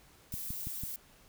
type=noise; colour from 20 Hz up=violet; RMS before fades=-40 dBFS; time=0.32-0.96 s; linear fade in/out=2 ms
type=click train; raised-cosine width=5 ms; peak=-28 dBFS; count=4; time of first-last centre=0.34-0.836 s; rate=6.05 Hz
effects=pink hiss -61 dBFS RMS until 1.28 s